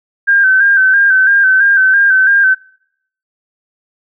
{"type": "tone with vibrato", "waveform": "sine", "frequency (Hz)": 1568, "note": "G6", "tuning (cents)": 0, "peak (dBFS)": -6, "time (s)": [0.27, 2.55], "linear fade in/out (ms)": 20, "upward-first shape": "square", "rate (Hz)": 3, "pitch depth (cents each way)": 42, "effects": ["noise-tail reverb RT60 0.7 s tail -25 dB re dry"]}